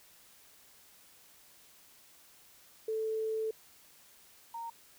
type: tone pair in turn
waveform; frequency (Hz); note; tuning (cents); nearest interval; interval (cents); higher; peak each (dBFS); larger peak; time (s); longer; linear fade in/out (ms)
sine; 440 / 924.8; A4 / A#5; 0 / -14; octave + minor second; 1286; second; -31 / -38; first; 2.88-3.51 / 4.54-4.7; first; 5
effects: white hiss -60 dBFS RMS until 4.98 s